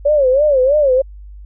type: tone with vibrato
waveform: sine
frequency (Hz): 554.4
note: C#5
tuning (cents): 0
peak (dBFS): -9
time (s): 0.05-1.02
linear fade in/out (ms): 10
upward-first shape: sine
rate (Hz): 3.1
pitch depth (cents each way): 160
effects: added 50 Hz sine -32 dBFS peak until 1.45 s